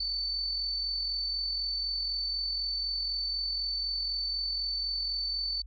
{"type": "tone with amplitude modulation", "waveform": "sine", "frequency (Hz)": 4521, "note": "C#8", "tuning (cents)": 33, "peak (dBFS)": -28, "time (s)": [0, 5.62], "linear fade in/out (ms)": 5, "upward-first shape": "sine", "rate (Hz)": 44, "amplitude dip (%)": 35, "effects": ["added 50 Hz sine -43 dBFS peak until 5.66 s"]}